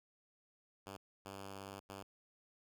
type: tone bursts at uneven times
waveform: 5% pulse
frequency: 98 Hz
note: G2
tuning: in tune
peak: -36 dBFS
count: 3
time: 0.86-0.97 / 1.25-1.8 / 1.89-2.03 s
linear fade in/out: 10 ms
effects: none